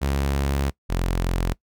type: tone pair in turn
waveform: sawtooth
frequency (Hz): 69.3 / 43.66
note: C#2 / F1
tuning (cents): 0 / 0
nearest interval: minor sixth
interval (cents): 800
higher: first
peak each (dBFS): -17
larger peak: neither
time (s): 0.01-0.71 / 0.89-1.54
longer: first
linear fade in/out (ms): 20
effects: noise-tail reverb RT60 0.1 s tail -22 dB re dry